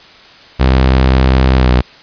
sawtooth tone with pitch glide, 65 to 62.28 Hz, C2 to B1, -11 to +15 cents, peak -3 dBFS, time 0.59-1.82 s, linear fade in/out 20 ms, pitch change -74 cents, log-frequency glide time 1.56-1.69 s, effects white hiss -39 dBFS RMS until 2.02 s + resampled to 11025 Hz

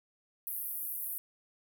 white band-pass noise, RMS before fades -38 dBFS, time 0.47-1.18 s, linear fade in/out 0 ms, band 11000 to 16000 Hz, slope 48 dB/octave, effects none

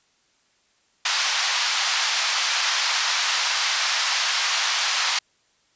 white band-pass noise, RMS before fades -23 dBFS, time 1.05-5.19 s, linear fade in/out 5 ms, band 830 to 5800 Hz, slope 24 dB/octave, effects white hiss -64 dBFS RMS until 5.75 s + resampled to 16000 Hz

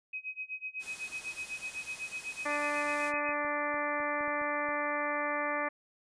sine tone with tremolo, 2529 Hz, D#7, 28 cents sharp, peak -34 dBFS, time 0.13-3.34 s, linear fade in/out 5 ms, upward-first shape sine, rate 8 Hz, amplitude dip 95%
white noise, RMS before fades -46 dBFS, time 0.79-3.13 s, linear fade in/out 50 ms
harmonic tone, 293.5 Hz, D4, 1 cent flat, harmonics 1 / 2 / 3 / 4 / 5 / 6 / 7 / 8, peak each -41 / -36 / -39 / -36 / -44 / -37 / -39 / -43 dBFS, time 2.45-5.69 s, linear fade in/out 10 ms
clicks, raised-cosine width 2 ms, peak -38 dBFS, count 9, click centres 3.139 / 3.292 / 3.448 / 3.743 / 4.003 / 4.209 / 4.279 / 4.415 / 4.688 s
effects resampled to 22050 Hz

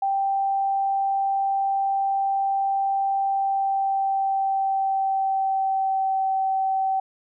sine tone with pitch glide, 784 to 768.8 Hz, G5 to G5, 0 to -34 cents, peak -20 dBFS, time 0.02-7 s, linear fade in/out 5 ms, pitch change -34 cents, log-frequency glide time 3.27-6.29 s, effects none

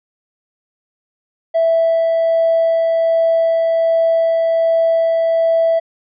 triangle tone with tremolo, 659 Hz, E5, 1 cent flat, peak -7 dBFS, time 1.54-5.8 s, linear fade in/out 20 ms, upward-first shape sine, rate 1.3 Hz, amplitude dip 25%, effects tanh soft clip ceiling -8 dBFS + resampled to 11025 Hz

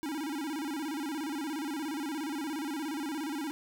square tone with vibrato, 297.5 Hz, D4, 22 cents sharp, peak -34 dBFS, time 0.03-3.51 s, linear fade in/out 0 ms, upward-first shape square, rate 17 Hz, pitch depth 130 cents each way, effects 11-bit

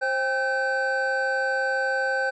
triangle tone cluster, 530 / 797 / 1538 Hz, C5 / G5 / G6, +22 / +28 / -33 cents, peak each -25 / -28 / -23 dBFS, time 0.01-2.31 s, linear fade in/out 20 ms, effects resampled to 22050 Hz

